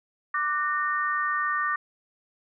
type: tone cluster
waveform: sine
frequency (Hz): 1178 / 1485 / 1833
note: D6 / F#6 / A#6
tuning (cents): +5 / +6 / -30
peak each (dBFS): -26 / -33 / -28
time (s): 0.34-1.76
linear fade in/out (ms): 5
effects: none